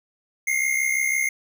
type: tone pair together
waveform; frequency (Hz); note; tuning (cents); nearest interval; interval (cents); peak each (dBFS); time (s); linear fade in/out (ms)
square; 2093 / 2159; C7 / C#7; 0 / -46; minor second; 54; -24; 0.47-1.29; 5
effects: none